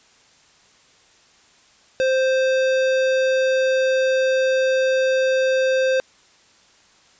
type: tone with hard clipping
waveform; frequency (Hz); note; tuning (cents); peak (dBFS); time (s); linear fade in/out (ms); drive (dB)
sine; 523.3; C5; 0; -18; 2-6; 0; 16
effects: white hiss -54 dBFS RMS until 7.19 s + resampled to 16000 Hz